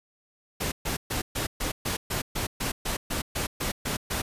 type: noise bursts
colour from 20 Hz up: pink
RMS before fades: -29 dBFS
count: 15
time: 0.6-4.22 s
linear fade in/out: 10 ms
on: 120 ms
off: 130 ms
effects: resampled to 32000 Hz